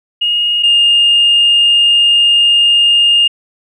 sine tone pair in turn, 2861 / 2828 Hz, F7 / F7, +41 / +21 cents, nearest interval unison, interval 20 cents, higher first, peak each -10 / -5 dBFS, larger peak second, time 0.21-0.63 / 0.63-3.28 s, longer second, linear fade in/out 10 ms, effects tanh soft clip ceiling -2 dBFS

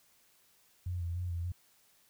sine tone with vibrato, 87.31 Hz, F2, in tune, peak -33 dBFS, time 0.86-1.52 s, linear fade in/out 5 ms, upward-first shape square, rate 3.4 Hz, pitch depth 39 cents each way, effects white hiss -67 dBFS RMS until 2.09 s

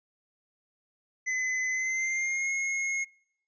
square tone with pitch glide, 2028 to 2161 Hz, B6 to C#7, +45 to -45 cents, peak -28 dBFS, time 1.26-3.05 s, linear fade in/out 20 ms, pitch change +110 cents, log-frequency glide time 1.7-2.51 s, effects noise-tail reverb RT60 0.7 s tail -25 dB re dry + resampled to 16000 Hz

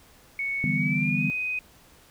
sine tone with pitch glide, 2217 to 2503 Hz, C#7 to D#7, 0 to +10 cents, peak -26 dBFS, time 0.39-1.59 s, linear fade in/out 2 ms, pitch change +210 cents, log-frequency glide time 0.75-1.23 s
sine chord, E minor seventh, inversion third, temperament equal, 146.83 / 164.81 / 196 / 246.9 Hz, D3 / E3 / G3 / B3, 0 / 0 / 0 / 0 cents, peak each -29 dBFS, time 0.64-1.3 s, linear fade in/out 0 ms
effects pink hiss -55 dBFS RMS until 2.1 s

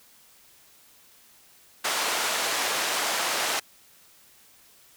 pink band-pass noise, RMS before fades -27 dBFS, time 1.84-3.6 s, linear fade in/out 10 ms, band 650 to 10000 Hz, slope 12 dB/octave, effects white hiss -56 dBFS RMS until 4.96 s

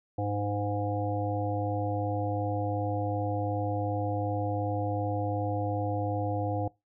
harmonic tone, 102.7 Hz, G#2, 19 cents flat, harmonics 1 / 3 / 5 / 7 / 8, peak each -31 / -35 / -35 / -35 / -40 dBFS, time 0.18-6.68 s, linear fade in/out 5 ms, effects noise-tail reverb RT60 0.2 s tail -21 dB re dry

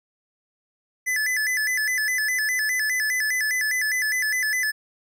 square tone with vibrato, 1864.7 Hz, A#6, in tune, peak -22 dBFS, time 1.06-4.72 s, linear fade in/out 20 ms, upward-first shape square, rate 4.9 Hz, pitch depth 130 cents each way, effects none

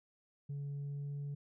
sine tone with pitch glide, 142 to 142.99 Hz, C#3 to D3, +42 to -46 cents, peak -36 dBFS, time 0.49-1.35 s, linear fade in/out 10 ms, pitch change +12 cents, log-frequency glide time 0.75-1.17 s, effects tanh soft clip ceiling -37 dBFS

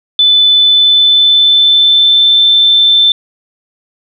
sine tone with pitch glide, 3503 to 3544 Hz, A7 to A7, -8 to +12 cents, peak -4 dBFS, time 0.19-3.12 s, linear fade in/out 2 ms, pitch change +20 cents, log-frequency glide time 0.56-2.43 s, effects none

